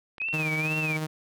clicks, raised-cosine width 0.3 ms, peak -27 dBFS, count 7, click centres 0.182 / 0.217 / 0.286 / 0.329 / 0.397 / 0.431 / 0.557 s
sine tone with vibrato, 2479 Hz, D#7, 7 cents flat, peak -27 dBFS, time 0.2-0.97 s, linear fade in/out 5 ms, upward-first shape sine, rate 2.2 Hz, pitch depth 160 cents each way
sawtooth tone with tremolo, 155.9 Hz, D#3, 4 cents sharp, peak -23 dBFS, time 0.33-1.07 s, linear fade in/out 10 ms, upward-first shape triangle, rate 16 Hz, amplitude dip 40%
effects none

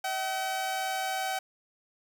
sawtooth tone pair together, 637.9 / 761 Hz, D#5 / F#5, +43 / +48 cents, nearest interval minor third, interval 305 cents, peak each -36 / -26 dBFS, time 0.04-1.39 s, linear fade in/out 5 ms, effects none

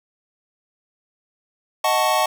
square chord, D# half-diminished seventh, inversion none, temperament equal, 622.3 / 740 / 880 / 1108.7 Hz, D#5 / F#5 / A5 / C#6, 0 / 0 / 0 / 0 cents, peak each -23 dBFS, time 1.84-2.26 s, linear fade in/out 5 ms, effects none

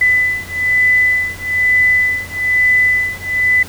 sine beating tone pair, 2000 / 2001.1 Hz, B6 / B6, +21 / +22 cents, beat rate 1.1 Hz, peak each -14 dBFS, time 0.01-3.63 s, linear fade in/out 5 ms, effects added 89 Hz sine -34 dBFS peak until 3.68 s + pink hiss -34 dBFS RMS until 3.68 s

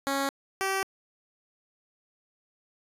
10% pulse tone pair in turn, 275.3 / 386.3 Hz, C#4 / G4, -12 / -25 cents, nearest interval tritone, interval 587 cents, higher second, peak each -18 dBFS, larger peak neither, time 0.07-0.29 / 0.61-0.83 s, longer neither, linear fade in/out 0 ms, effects resampled to 32000 Hz

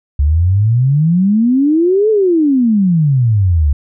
sine exponential two-way sweep, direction up then down, 68.7 to 444.2 to 68.7 Hz, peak -8 dBFS, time 0.19-3.73 s, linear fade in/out 5 ms, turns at 2.1 s, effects none

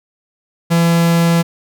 45% pulse tone, 168.4 Hz, E3, 37 cents sharp, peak -10 dBFS, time 0.7-1.43 s, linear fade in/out 20 ms, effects none

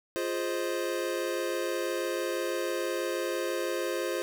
square chord, F minor seventh, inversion none, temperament equal, 349.2 / 415.3 / 523.3 / 622.3 Hz, F4 / Ab4 / C5 / Eb5, 0 / 0 / 0 / 0 cents, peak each -34 / -37 / -34 / -40 dBFS, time 0.16-4.22 s, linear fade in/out 0 ms, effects none

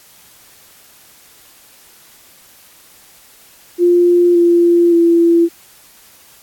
sine tone with pitch steps, 350.4 / 344.2 / 338.1 Hz, F4 / F4 / E4, +6 / -25 / +44 cents, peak -7 dBFS, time 3.78-5.49 s, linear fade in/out 50 ms, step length 570 ms, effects white hiss -45 dBFS RMS until 6.42 s + AAC 64 kbps

